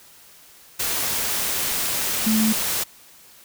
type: tone in noise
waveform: sine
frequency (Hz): 218.8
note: A3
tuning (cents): -9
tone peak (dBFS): -17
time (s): 2.26-2.53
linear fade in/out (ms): 10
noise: white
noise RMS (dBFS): -24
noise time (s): 0.79-2.84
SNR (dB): +4
effects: white hiss -49 dBFS RMS until 3.44 s